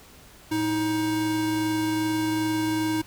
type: tone pair together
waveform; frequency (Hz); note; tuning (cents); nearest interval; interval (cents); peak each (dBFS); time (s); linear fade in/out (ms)
square; 112.61 / 315.3; A2 / D#4; +41 / +23; octave + tritone; 1782; -35 / -24; 0.51-3.02; 10
effects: pink hiss -50 dBFS RMS until 3.06 s